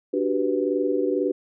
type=chord; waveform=sine; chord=G major seventh; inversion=second; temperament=equal; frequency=293.7 / 370 / 392 / 493.9 Hz; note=D4 / F#4 / G4 / B4; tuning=0 / 0 / 0 / 0 cents; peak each=-26 dBFS; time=0.13-1.32 s; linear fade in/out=10 ms; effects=none